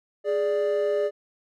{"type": "tone pair together", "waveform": "triangle", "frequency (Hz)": [415.3, 587.3], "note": ["G#4", "D5"], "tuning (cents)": [0, 0], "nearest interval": "tritone", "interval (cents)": 600, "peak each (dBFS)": -22, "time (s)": [0.24, 1.11], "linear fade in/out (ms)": 50, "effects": ["tanh soft clip ceiling -12 dBFS"]}